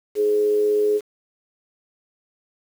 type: tone with amplitude modulation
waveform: sine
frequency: 420 Hz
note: G#4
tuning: 19 cents sharp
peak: -14 dBFS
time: 0.15-1.01 s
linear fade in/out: 50 ms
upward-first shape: sine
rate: 104 Hz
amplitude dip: 40%
effects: 7-bit